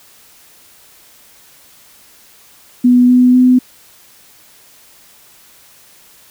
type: tone with pitch steps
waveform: sine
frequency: 246.9 / 249.6 / 252.4 Hz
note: B3 / B3 / B3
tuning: 0 / +19 / +38 cents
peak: -5 dBFS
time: 2.84-3.59 s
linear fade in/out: 10 ms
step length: 250 ms
effects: white hiss -45 dBFS RMS until 6.3 s